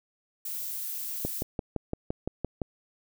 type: noise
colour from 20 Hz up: violet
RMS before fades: -35 dBFS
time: 0.45-1.43 s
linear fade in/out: 5 ms
type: click train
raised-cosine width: 2 ms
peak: -16 dBFS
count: 9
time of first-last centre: 1.25-2.618 s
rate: 5.85 Hz
effects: none